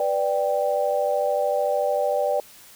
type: chord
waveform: sine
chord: G major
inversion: first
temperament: equal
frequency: 493.9 / 587.3 / 784 Hz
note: B4 / D5 / G5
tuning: 0 / 0 / 0 cents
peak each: -26 / -22 / -26 dBFS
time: 0-2.4 s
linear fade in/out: 2 ms
effects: white hiss -48 dBFS RMS until 2.75 s